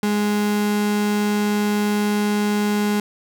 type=tone; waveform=35% pulse; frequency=207.7 Hz; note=G#3; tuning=in tune; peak=-16 dBFS; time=0.03-3 s; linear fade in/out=2 ms; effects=none